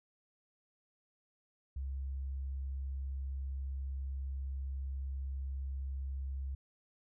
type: tone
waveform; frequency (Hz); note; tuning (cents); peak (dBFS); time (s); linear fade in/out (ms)
sine; 67.4; C#2; -48; -36; 1.76-6.55; 5
effects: none